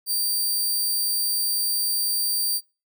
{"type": "tone", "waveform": "10% pulse", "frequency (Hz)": 4674, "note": "D8", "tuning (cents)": -9, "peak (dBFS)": -15, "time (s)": [0.06, 2.61], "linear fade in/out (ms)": 50, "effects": ["noise-tail reverb RT60 0.3 s tail -26 dB re dry"]}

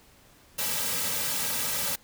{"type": "noise with comb filter", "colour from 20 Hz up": "white", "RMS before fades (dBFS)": -29, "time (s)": [0.58, 1.96], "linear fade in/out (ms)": 10, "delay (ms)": 2.8, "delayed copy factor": -0.9, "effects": ["pink hiss -57 dBFS RMS until 2.03 s"]}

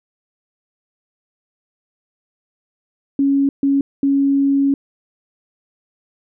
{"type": "tone bursts at uneven times", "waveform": "sine", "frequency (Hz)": 277.2, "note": "C#4", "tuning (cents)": 0, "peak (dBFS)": -12, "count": 3, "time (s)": [[3.19, 3.49], [3.63, 3.81], [4.03, 4.74]], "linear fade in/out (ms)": 2, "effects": []}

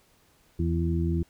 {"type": "harmonic tone with a mistuned harmonic", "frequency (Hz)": 83, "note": "E2", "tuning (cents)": 12, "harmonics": [1, 2, 3, 4], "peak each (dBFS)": [-26, -28, -36, -31], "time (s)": [0.59, 1.23], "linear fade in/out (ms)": 5, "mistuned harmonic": 4, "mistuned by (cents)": 24, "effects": ["pink hiss -63 dBFS RMS until 1.29 s"]}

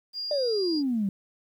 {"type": "tone", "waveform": "sine", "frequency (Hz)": 4820, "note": "D8", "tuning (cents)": 44, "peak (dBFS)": -30, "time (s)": [0.13, 0.83], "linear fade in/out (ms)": 50}
{"type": "exponential sweep", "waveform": "sine", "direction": "down", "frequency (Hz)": [609, 188.2], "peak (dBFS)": -23, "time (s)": [0.31, 1.09], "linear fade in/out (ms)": 2}
{"effects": ["tanh soft clip ceiling -17 dBFS", "10-bit"]}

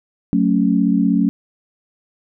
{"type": "chord", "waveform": "sine", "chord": "F# minor", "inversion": "none", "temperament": "just", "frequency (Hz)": [185, 222, 277.5], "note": ["F#3", "A3", "C#4"], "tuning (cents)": [0, 16, 2], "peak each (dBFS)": -17, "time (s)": [0.33, 1.29], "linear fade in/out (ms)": 0, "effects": []}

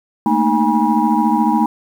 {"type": "tone cluster", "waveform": "sine", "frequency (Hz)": [218.4, 232.3, 307.6, 818, 964], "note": ["A3", "A#3", "D#4", "G#5", "B5"], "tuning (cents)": [-13, -6, -20, -26, -42], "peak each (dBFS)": -18, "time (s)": [0.26, 1.66], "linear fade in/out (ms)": 2, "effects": ["tanh soft clip ceiling -1 dBFS", "7-bit"]}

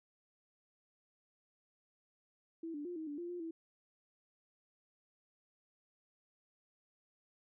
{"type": "tone with pitch steps", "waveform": "sine", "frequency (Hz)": [329, 292.6, 352.8, 316.8, 290.8, 346.5, 352.8, 327.8], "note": ["E4", "D4", "F4", "D#4", "D4", "F4", "F4", "E4"], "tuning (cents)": [-3, -6, 18, 31, -17, -14, 18, -10], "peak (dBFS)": -40, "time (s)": [2.63, 3.51], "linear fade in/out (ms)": 5, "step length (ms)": 110, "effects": []}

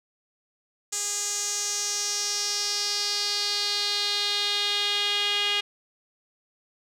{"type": "tone with band-pass filter sweep", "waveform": "sawtooth", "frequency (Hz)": 409.8, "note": "G#4", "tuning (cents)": -23, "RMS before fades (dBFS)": -27, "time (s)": [0.92, 5.61], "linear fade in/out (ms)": 10, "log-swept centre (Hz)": [7200, 3100], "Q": 3.9, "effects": []}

